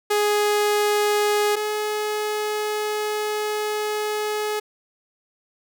sawtooth tone pair in turn, 416.4 / 423.4 Hz, G#4 / G#4, +5 / +33 cents, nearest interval unison, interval 28 cents, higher second, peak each -14 / -19 dBFS, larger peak first, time 0.1-1.56 / 1.56-4.6 s, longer second, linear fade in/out 10 ms, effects none

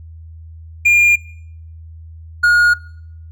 triangle tone pair in turn, 2409 / 1435.8 Hz, D7 / F6, +43 / +48 cents, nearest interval major sixth, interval 895 cents, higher first, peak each -6 dBFS, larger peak neither, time 0.85-1.16 / 2.43-2.74 s, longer neither, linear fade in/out 10 ms, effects noise-tail reverb RT60 0.7 s tail -24 dB re dry + added 81 Hz sine -33 dBFS peak until 3.31 s

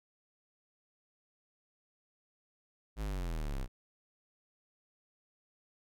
square exponential sweep, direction down, 55.2 to 30.87 Hz, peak -35 dBFS, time 2.96-3.68 s, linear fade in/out 50 ms, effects none

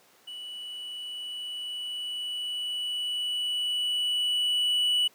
triangle tone with level ramp, 2954 Hz, F#7, 3 cents flat, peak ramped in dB -36 to -20 dBFS, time 0.27-5.08 s, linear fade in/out 10 ms, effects pink hiss -59 dBFS RMS until 5.14 s + high-pass 300 Hz 12 dB/octave

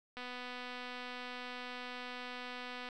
click train, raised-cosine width 0.3 ms, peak -29 dBFS, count 675, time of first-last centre 0.17-2.888 s, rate 248 Hz, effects none

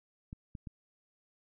clicks, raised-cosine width 5 ms, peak -30 dBFS, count 3, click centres 0.329 / 0.552 / 0.672 s, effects none

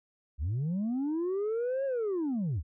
sine linear two-way sweep, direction up then down, 61.6 to 554.4 to 61.6 Hz, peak -26 dBFS, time 0.38-2.63 s, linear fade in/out 50 ms, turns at 1.85 s, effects tanh soft clip ceiling -27 dBFS

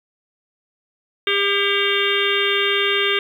harmonic tone with a mistuned harmonic, 400.2 Hz, G4, 36 cents sharp, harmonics 1 / 3 / 4 / 5 / 6 / 7 / 8 / 9, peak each -22 / -27 / -25 / -27 / -24 / -24 / -25 / -25 dBFS, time 1.27-3.19 s, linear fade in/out 2 ms, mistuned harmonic 6, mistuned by -94 cents, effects 8-bit

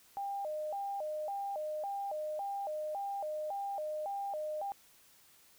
sine tone with vibrato, 698.5 Hz, F5, in tune, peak -35 dBFS, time 0.17-4.72 s, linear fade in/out 0 ms, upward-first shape square, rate 1.8 Hz, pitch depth 230 cents each way, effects white hiss -63 dBFS RMS until 5.58 s

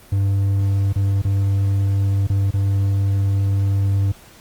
triangle tone with dropouts, 98.6 Hz, G2, 11 cents sharp, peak -13 dBFS, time 0.12-4.12 s, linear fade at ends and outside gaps 5 ms, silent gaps 0.927-0.958 / 1.219-1.248 / 2.271-2.298 / 2.508-2.538 s, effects pink hiss -46 dBFS RMS until 4.4 s + Opus 24 kbps

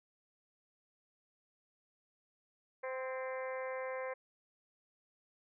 harmonic tone with a mistuned harmonic, 259.7 Hz, C4, 13 cents flat, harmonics 2 / 3 / 4 / 5 / 6 / 7 / 8 / 9, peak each -39 / -50 / -46 / -57 / -51 / -52 / -49 / -58 dBFS, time 2.83-4.14 s, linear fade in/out 10 ms, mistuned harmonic 6, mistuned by +34 cents, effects none

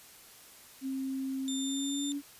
sine tone with pitch glide, 266.6 to 284.1 Hz, C4 to C#4, +33 to +43 cents, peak -32 dBFS, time 0.81-2.22 s, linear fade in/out 50 ms, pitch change +110 cents, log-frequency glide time 1.54-2.05 s
25% pulse tone, 3600 Hz, A7, 39 cents sharp, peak -32 dBFS, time 1.48-2.12 s, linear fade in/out 0 ms
effects white hiss -54 dBFS RMS until 2.39 s + resampled to 32000 Hz

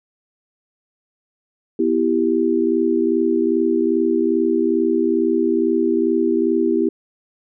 sine chord, E minor, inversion second, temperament equal, 246.9 / 329.6 / 392 Hz, B3 / E4 / G4, 0 / 0 / 0 cents, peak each -21 / -18 / -19 dBFS, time 1.79-6.89 s, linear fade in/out 5 ms, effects none

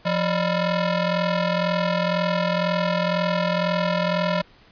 sawtooth ring-modulated tone, 392 Hz, G4, in tune, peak -13 dBFS, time 0.05-4.42 s, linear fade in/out 10 ms, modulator 217 Hz, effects pink hiss -53 dBFS RMS until 4.71 s + resampled to 11025 Hz

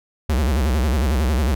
square tone with vibrato, 69.1 Hz, C#2, 5 cents flat, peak -17 dBFS, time 0.29-1.55 s, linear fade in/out 5 ms, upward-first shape sine, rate 11 Hz, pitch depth 240 cents each way, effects none

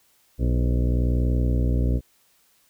harmonic tone with a mistuned harmonic, 60.9 Hz, B1, 24 cents flat, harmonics 1 / 2 / 3 / 4 / 5 / 6 / 7 / 8 / 9 / 10, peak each -20 / -25 / -36 / -30 / -33 / -40 / -37 / -38 / -47 / -44 dBFS, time 0.38-2.01 s, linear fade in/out 50 ms, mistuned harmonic 8, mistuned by +64 cents, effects white hiss -62 dBFS RMS until 2.69 s

